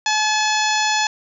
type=harmonic tone; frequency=857 Hz; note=A5; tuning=46 cents flat; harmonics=1 / 2 / 3 / 4 / 5 / 6 / 7 / 8; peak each=-20 / -23 / -25 / -26 / -27 / -28 / -28 / -29 dBFS; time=0.06-1.07 s; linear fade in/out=2 ms; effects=none